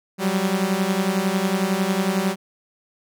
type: beating tone pair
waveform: sawtooth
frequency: 185 / 196 Hz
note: F#3 / G3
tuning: 0 / 0 cents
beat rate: 11 Hz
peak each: -19 / -18 dBFS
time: 0.18-2.36 s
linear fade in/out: 50 ms
effects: none